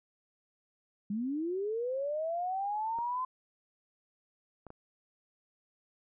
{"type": "linear sweep", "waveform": "sine", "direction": "up", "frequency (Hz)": [196, 1034], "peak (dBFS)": -31, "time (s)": [1.1, 3.25], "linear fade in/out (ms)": 5}
{"type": "clicks", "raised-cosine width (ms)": 1, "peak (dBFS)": -33, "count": 3, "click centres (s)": [2.987, 4.667, 4.704]}
{"effects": []}